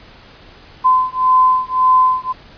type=beating tone pair; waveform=sine; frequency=1023 / 1024.8 Hz; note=C6 / C6; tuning=-39 / -36 cents; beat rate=1.8 Hz; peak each=-13 dBFS; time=0.84-2.33 s; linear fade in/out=20 ms; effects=pink hiss -42 dBFS RMS until 2.57 s + resampled to 11025 Hz